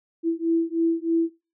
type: beating tone pair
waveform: sine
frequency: 329.6 / 332.8 Hz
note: E4 / E4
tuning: 0 / +17 cents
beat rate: 3.2 Hz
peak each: -23 dBFS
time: 0.23-1.3 s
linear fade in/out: 50 ms
effects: noise-tail reverb RT60 0.3 s tail -22 dB re dry